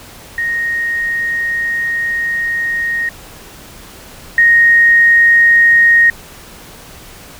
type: tone pair in turn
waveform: sine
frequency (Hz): 1864.7 / 1864.7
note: A#6 / A#6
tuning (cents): 0 / 0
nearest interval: unison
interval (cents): 0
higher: neither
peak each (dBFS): -14 / -5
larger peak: second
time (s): 0.38-3.09 / 4.38-6.1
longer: first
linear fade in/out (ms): 2
effects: pink hiss -36 dBFS RMS until 7.39 s